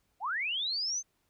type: linear sweep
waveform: sine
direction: up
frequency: 668 to 6370 Hz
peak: -30 dBFS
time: 0.2-1.03 s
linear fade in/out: 50 ms
effects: pink hiss -75 dBFS RMS until 1.29 s